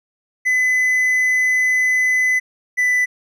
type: tone pair in turn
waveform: triangle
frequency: 2013 / 1992.2 Hz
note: B6 / B6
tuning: +33 / +15 cents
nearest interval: unison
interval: 18 cents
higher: first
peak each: -12 dBFS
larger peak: neither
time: 0.45-2.4 / 2.77-3.06 s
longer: first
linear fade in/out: 20 ms
effects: none